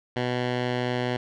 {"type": "tone with low-pass filter", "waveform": "10% pulse", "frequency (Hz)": 123.9, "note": "B2", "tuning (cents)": 6, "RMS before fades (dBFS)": -27, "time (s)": [0.16, 1.17], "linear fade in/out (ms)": 5, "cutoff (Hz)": 3300, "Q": 1.2, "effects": []}